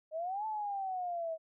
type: exponential two-way sweep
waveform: sine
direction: up then down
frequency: 613 to 880 to 637 Hz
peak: -34 dBFS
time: 0.11-1.38 s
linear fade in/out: 50 ms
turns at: 0.46 s
effects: none